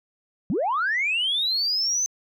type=linear sweep; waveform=sine; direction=up; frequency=148.8 to 6240 Hz; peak=-20 dBFS; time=0.5-2.06 s; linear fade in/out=0 ms; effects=tanh soft clip ceiling -17 dBFS